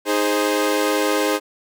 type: chord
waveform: sawtooth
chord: Ab major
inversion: second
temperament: equal with one note detuned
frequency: 311.1 / 413.4 / 523.3 Hz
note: Eb4 / Ab4 / C5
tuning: 0 / -8 / 0 cents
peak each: -18 dBFS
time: 0.05-1.4 s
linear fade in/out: 50 ms
effects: none